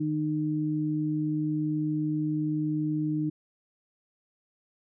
sine tone pair together, 153.5 / 305.7 Hz, D#3 / D#4, -23 / -30 cents, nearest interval octave, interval 1193 cents, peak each -30 / -27 dBFS, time 0-3.3 s, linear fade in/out 10 ms, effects none

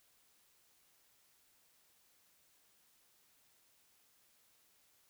silence, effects white hiss -71 dBFS RMS until 5.09 s

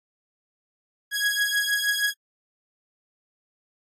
sawtooth beating tone pair, 1657 / 1663.4 Hz, G#6 / G#6, -4 / +2 cents, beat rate 6.4 Hz, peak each -21 / -22 dBFS, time 1.11-2.14 s, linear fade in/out 50 ms, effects AAC 48 kbps

